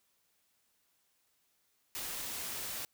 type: noise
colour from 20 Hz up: white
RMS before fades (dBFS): -40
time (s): 1.95-2.85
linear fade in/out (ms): 0
effects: white hiss -75 dBFS RMS until 2.93 s